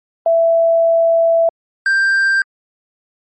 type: tone pair in turn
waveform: sine / triangle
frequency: 664 / 1579.3 Hz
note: E5 / G6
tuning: +12 / +12 cents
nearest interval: octave + minor third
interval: 1500 cents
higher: second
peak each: -9 dBFS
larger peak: neither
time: 0.26-1.49 / 1.86-2.42 s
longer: first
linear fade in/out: 2 ms
effects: MP3 32 kbps